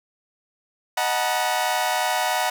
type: chord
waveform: sawtooth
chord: B dominant seventh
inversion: first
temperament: equal with one note detuned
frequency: 622.3 / 740 / 880 / 963 Hz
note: D#5 / F#5 / A5 / B5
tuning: 0 / 0 / 0 / -44 cents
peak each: -25 / -20 / -25 / -23 dBFS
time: 0.97-2.5 s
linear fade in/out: 5 ms
effects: none